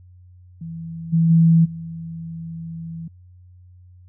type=tone with level steps; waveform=sine; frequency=164.81 Hz; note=E3; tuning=in tune; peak=-29 / -13 / -10 / -29 dBFS; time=0.61-3.08 s; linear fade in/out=5 ms; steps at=1.12 / 1.29 / 1.64 s; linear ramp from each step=20 ms; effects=added 90 Hz sine -44 dBFS peak until 4.08 s